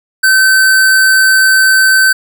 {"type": "tone", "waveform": "square", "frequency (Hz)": 1538, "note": "G6", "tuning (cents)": -33, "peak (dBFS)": -6, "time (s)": [0.23, 2.13], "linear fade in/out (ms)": 10, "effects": []}